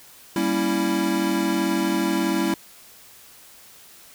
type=chord; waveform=square; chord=G diminished seventh; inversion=none; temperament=equal with one note detuned; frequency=196 / 234.3 / 277.2 / 329.6 Hz; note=G3 / Bb3 / Db4 / Fb4; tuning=0 / +9 / 0 / 0 cents; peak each=-27 / -30 / -28 / -24 dBFS; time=0.36-2.54 s; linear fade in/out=2 ms; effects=white hiss -48 dBFS RMS until 4.14 s